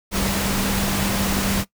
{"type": "tone in noise", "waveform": "sine", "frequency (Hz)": 196, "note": "G3", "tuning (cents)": 0, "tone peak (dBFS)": -24, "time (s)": [0.11, 1.65], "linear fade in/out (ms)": 50, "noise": "pink", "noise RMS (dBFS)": -23, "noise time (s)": [0.11, 1.65], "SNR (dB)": -4, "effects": ["noise-tail reverb RT60 0.1 s tail -19 dB re dry"]}